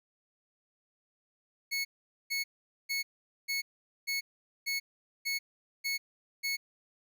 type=tone bursts; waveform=25% pulse; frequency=2200 Hz; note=C#7; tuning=14 cents flat; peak=-27 dBFS; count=9; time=1.71-6.57 s; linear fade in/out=20 ms; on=140 ms; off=450 ms; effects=none